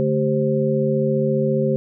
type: tone cluster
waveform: sine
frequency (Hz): 144 / 218.5 / 390 / 525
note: D3 / A3 / G4 / C5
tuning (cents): -34 / -12 / -9 / +6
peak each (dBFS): -22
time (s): 0-1.76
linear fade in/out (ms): 0
effects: none